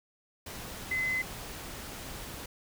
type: tone in noise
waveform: sine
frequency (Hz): 2038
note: C7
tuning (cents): -46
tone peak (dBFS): -28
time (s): 0.91-1.22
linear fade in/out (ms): 5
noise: pink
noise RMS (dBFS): -42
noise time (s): 0.46-2.46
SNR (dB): +11
effects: none